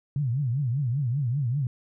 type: tone with vibrato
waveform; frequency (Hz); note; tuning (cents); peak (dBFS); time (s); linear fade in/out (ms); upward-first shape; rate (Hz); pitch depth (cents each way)
sine; 130.81; C3; 0; -23; 0.16-1.67; 2; triangle; 5.1; 270
effects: none